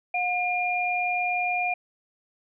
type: tone pair together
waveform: sine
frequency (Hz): 719 / 2409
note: F#5 / D7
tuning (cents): -50 / +43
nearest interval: octave + major sixth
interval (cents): 2093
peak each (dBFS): -26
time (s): 0.14-1.74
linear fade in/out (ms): 5
effects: none